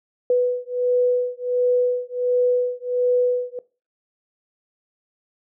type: beating tone pair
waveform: sine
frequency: 493.9 / 495.3 Hz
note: B4 / B4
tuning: 0 / +5 cents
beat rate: 1.4 Hz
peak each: -20 dBFS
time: 0.3-3.59 s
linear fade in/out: 2 ms
effects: noise-tail reverb RT60 0.3 s tail -20 dB re dry